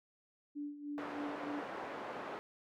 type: tone with tremolo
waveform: sine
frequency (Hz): 291.5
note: D4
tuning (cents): -13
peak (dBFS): -38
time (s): 0.55-1.62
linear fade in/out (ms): 20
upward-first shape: sine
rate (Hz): 3.3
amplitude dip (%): 70
type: band-pass noise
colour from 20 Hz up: pink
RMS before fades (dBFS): -44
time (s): 0.98-2.39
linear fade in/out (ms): 0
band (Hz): 390 to 1400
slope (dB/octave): 12
effects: none